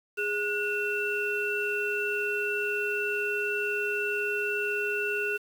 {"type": "tone cluster", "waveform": "sine", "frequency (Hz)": [413.9, 1457, 2699], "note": ["G#4", "F#6", "E7"], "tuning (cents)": [-6, -27, 40], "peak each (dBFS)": -31, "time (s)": [0.17, 5.38], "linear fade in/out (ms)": 20, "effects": ["8-bit"]}